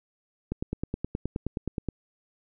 click train, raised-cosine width 3 ms, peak -16 dBFS, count 14, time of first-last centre 0.52-1.887 s, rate 9.51 Hz, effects none

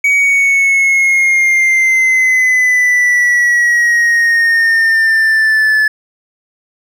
triangle exponential sweep, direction down, 2263 to 1728 Hz, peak -6 dBFS, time 0.04-5.88 s, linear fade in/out 5 ms, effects none

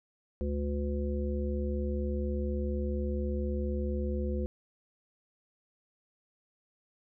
harmonic tone, 72.1 Hz, D2, 31 cents flat, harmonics 1 / 3 / 5 / 7, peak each -31 / -36 / -38 / -39 dBFS, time 0.41-4.46 s, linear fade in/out 0 ms, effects none

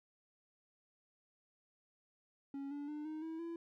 triangle tone with pitch steps, 277.2 / 288 / 299.2 / 310.8 / 322.9 / 335.4 Hz, C#4 / D4 / D4 / D#4 / E4 / E4, 0 / -34 / +32 / -2 / -36 / +30 cents, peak -39 dBFS, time 2.54-3.56 s, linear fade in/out 2 ms, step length 170 ms, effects none

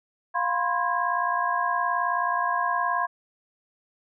sine tone cluster, 701 / 1000 / 1059 / 1641 Hz, F5 / B5 / C6 / G#6, +6 / +21 / +21 / -21 cents, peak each -29 / -28 / -26 / -30 dBFS, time 0.34-3.07 s, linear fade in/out 20 ms, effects none

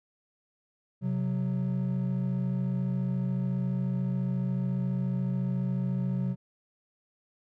triangle tone pair together, 130.81 / 184.99 Hz, C3 / F#3, 0 / 0 cents, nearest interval tritone, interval 600 cents, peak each -27 dBFS, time 1.01-6.36 s, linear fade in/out 50 ms, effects tanh soft clip ceiling -18 dBFS

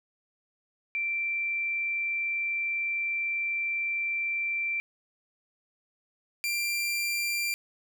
sine / sawtooth tone pair in turn, 2349 / 2371 Hz, D7 / D7, 0 / +16 cents, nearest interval unison, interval 16 cents, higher second, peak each -27 / -24 dBFS, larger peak second, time 0.95-4.8 / 6.44-7.54 s, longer first, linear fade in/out 0 ms, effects none

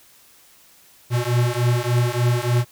square beating tone pair, 119.6 / 123 Hz, A#2 / B2, +45 / -7 cents, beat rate 3.4 Hz, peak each -21 dBFS, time 1.1-2.65 s, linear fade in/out 50 ms, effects white hiss -52 dBFS RMS until 2.71 s

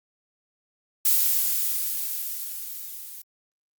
violet noise with level ramp, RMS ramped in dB -19 to -40 dBFS, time 1.05-3.22 s, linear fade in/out 5 ms, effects Opus 48 kbps

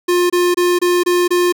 square tone bursts, 354.2 Hz, F4, 24 cents sharp, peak -12 dBFS, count 6, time 0.08-1.525 s, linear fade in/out 10 ms, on 220 ms, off 25 ms, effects 9-bit

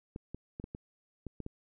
clicks, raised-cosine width 3 ms, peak -27 dBFS, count 8, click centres 0.161 / 0.346 / 0.599 / 0.641 / 0.749 / 1.267 / 1.403 / 1.464 s, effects none

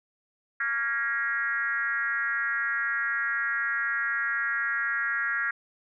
sine tone with frequency modulation, 1646 Hz, G#6, 16 cents flat, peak -25 dBFS, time 0.6-5.51 s, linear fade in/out 5 ms, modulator 252 Hz, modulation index 1.2, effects none

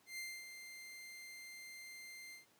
sawtooth tone with ADSR envelope, 2093 Hz, C7, in tune, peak -39 dBFS, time 0.06-2.46 s, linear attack 120 ms, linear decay 260 ms, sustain -8 dB, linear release 130 ms, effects pink hiss -70 dBFS RMS until 2.59 s + high-pass 200 Hz 12 dB/octave

